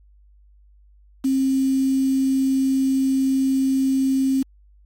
sine tone with quantisation, 266.6 Hz, C4, 33 cents sharp, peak -16 dBFS, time 1.24-4.43 s, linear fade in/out 10 ms, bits 6, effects added 50 Hz sine -49 dBFS peak until 4.85 s + MP3 64 kbps

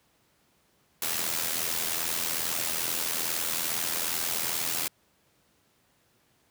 white noise with amplitude modulation, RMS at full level -27 dBFS, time 1.02-4.88 s, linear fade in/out 2 ms, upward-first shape sine, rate 82.4 Hz, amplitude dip 65%, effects pink hiss -67 dBFS RMS until 6.5 s + high-pass 80 Hz 12 dB/octave

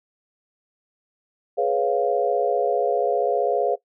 sine chord, C# dominant seventh, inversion second, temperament equal with one note detuned, 418.7 / 493.9 / 554.4 / 698.5 Hz, G#4 / B4 / C#5 / E#5, +14 / 0 / 0 / 0 cents, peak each -24 dBFS, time 1.57-3.76 s, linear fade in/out 20 ms, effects noise-tail reverb RT60 0.1 s tail -18 dB re dry

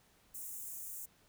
white high-pass noise, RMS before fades -45 dBFS, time 0.34-1.06 s, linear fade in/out 10 ms, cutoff 6700 Hz, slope 48 dB/octave, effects pink hiss -68 dBFS RMS until 1.28 s

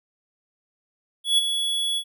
square tone with ADSR envelope, 3380 Hz, G#7, 30 cents sharp, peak -15 dBFS, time 1.24-2.04 s, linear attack 140 ms, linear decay 19 ms, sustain -8 dB, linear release 68 ms, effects none

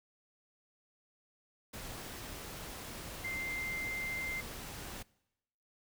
sine tone in noise, 2089 Hz, C7, 3 cents flat, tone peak -36 dBFS, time 3.24-4.41 s, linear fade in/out 10 ms, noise pink, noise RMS -45 dBFS, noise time 1.73-5.03 s, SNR +6 dB, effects noise-tail reverb RT60 0.9 s tail -23 dB re dry

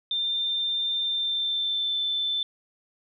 sine tone with pitch glide, 3591 to 3533 Hz, A7 to A7, +35 to +6 cents, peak -24 dBFS, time 0.11-2.43 s, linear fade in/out 2 ms, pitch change -29 cents, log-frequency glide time 1.04-1.98 s, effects none

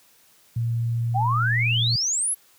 sine tone with pitch glide, 116.54 to 117.76 Hz, A#2 to A#2, 0 to +18 cents, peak -21 dBFS, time 0.56-1.96 s, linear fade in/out 5 ms, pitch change +18 cents, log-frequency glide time 0.83-1.55 s
sine exponential sweep, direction up, 730 to 11510 Hz, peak -21 dBFS, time 1.14-2.35 s, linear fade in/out 20 ms
effects white hiss -57 dBFS RMS until 2.58 s + high-pass 60 Hz 12 dB/octave

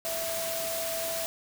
sine tone in noise, 660 Hz, E5, 2 cents sharp, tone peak -33 dBFS, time 0.05-1.26 s, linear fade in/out 0 ms, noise white, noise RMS -34 dBFS, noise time 0.05-1.26 s, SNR -2 dB, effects none

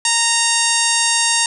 harmonic tone, 927 Hz, A#5, 10 cents flat, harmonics 1 / 2 / 3 / 4 / 5 / 6 / 7 / 8 / 9 / 10, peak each -23 / -23 / -23 / -23 / -23 / -23 / -23 / -23 / -23 / -23 dBFS, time 0.05-1.46 s, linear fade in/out 2 ms, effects none

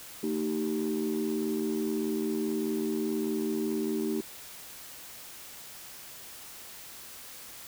sine tone cluster, 224.9 / 309.8 / 388.1 Hz, A3 / D#4 / G4, +38 / -7 / -17 cents, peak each -31 dBFS, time 0.23-4.21 s, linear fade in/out 5 ms, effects tanh soft clip ceiling -22 dBFS + white hiss -46 dBFS RMS until 7.67 s

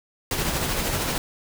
pink noise with tremolo, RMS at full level -24 dBFS, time 0.31-1.18 s, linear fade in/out 2 ms, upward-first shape sine, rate 13 Hz, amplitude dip 35%, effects none

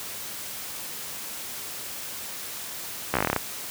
slowing click train, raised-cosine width 0.5 ms, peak -7 dBFS, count 11, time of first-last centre 3.14-3.363 s, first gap 14 ms, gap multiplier 1.1, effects white hiss -36 dBFS RMS until 3.7 s + high-pass 60 Hz 12 dB/octave

